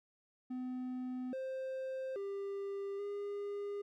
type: tone with pitch steps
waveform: triangle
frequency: 253.3 / 525 / 397.2 / 406.3 Hz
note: B3 / C5 / G4 / G#4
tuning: +44 / +6 / +23 / -38 cents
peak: -36 dBFS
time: 0.5-3.82 s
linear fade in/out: 10 ms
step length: 830 ms
effects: none